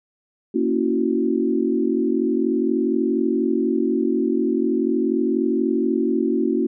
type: chord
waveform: sine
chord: F# dominant seventh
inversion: first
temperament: equal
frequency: 233.1 / 277.2 / 329.6 / 370 Hz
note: A#3 / C#4 / E4 / F#4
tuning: 0 / 0 / 0 / 0 cents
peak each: -23 dBFS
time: 0.54-6.67 s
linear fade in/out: 10 ms
effects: none